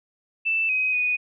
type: tone with pitch steps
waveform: sine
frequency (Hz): 2650 / 2523 / 2481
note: E7 / D#7 / D#7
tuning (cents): +9 / +23 / -6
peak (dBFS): -20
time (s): 0.45-1.17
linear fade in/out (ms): 20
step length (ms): 240
effects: none